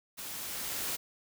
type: noise with level ramp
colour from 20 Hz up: white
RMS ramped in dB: -42 to -34 dBFS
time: 0.17-0.97 s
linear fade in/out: 20 ms
effects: none